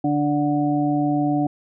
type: harmonic tone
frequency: 146.83 Hz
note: D3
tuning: in tune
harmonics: 1 / 2 / 4 / 5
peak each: -26 / -19 / -31 / -25 dBFS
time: 0.04-1.47 s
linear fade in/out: 5 ms
effects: none